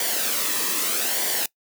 white noise with flanger, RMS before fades -24 dBFS, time 0-1.46 s, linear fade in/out 2 ms, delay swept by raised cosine 0.76 to 1.4 ms, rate 0.8 Hz, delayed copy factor -0.55, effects noise-tail reverb RT60 0.1 s tail -22 dB re dry + high-pass 200 Hz 12 dB/octave

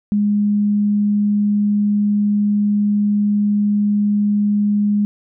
sine tone, 206.4 Hz, G#3, 10 cents flat, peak -13 dBFS, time 0.12-5.05 s, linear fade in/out 0 ms, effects none

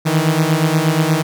sawtooth beating tone pair, 154 / 162.4 Hz, D#3 / E3, -17 / -26 cents, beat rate 8.4 Hz, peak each -12 dBFS, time 0.05-1.23 s, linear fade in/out 20 ms, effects none

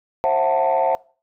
sine chord, F# half-diminished seventh, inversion second, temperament just, 532.8 / 666 / 740 / 888 Hz, C5 / E5 / F#5 / A5, +31 / +18 / 0 / +16 cents, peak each -20 dBFS, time 0.24-0.95 s, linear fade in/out 0 ms, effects noise-tail reverb RT60 0.4 s tail -23 dB re dry + tanh soft clip ceiling -10 dBFS

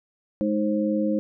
sine tone cluster, 210.2 / 312.4 / 530 Hz, G#3 / D#4 / C5, +21 / +7 / +22 cents, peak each -24 / -25 / -27 dBFS, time 0.41-1.19 s, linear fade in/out 0 ms, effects none

